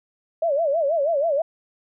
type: tone with vibrato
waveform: sine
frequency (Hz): 611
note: D#5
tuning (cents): -32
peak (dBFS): -18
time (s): 0.42-1.42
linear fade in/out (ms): 5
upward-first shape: sine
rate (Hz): 6.2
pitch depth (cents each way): 190
effects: none